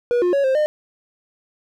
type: tone with pitch steps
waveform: triangle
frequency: 482.7 / 356 / 558 / 527 / 606 Hz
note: B4 / F4 / C#5 / C5 / D#5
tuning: -40 / +33 / +11 / +12 / -46 cents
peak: -13 dBFS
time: 0.11-0.66 s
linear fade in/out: 0 ms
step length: 110 ms
effects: none